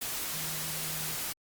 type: tone in noise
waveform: sine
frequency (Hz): 157.1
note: D#3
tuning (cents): +17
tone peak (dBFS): -43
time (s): 0.33-1.16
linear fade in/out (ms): 10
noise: white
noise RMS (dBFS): -35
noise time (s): 0.01-1.33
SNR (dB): -11
effects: Opus 48 kbps